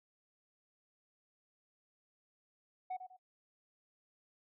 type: tone with echo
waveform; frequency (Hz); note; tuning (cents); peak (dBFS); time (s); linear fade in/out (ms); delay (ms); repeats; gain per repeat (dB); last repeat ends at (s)
sine; 742; F#5; +5; -34; 2.9-2.97; 10; 99; 2; -10; 3.168
effects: noise-tail reverb RT60 0.1 s tail -18 dB re dry + tanh soft clip ceiling -36 dBFS